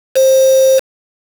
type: tone with quantisation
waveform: sine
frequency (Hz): 529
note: C5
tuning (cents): +19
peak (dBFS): -6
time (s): 0.15-0.8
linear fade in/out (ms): 20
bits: 3
effects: none